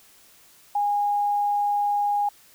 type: tone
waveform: sine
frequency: 820 Hz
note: G#5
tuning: 22 cents flat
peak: -20 dBFS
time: 0.75-2.29 s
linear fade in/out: 5 ms
effects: white hiss -54 dBFS RMS until 2.54 s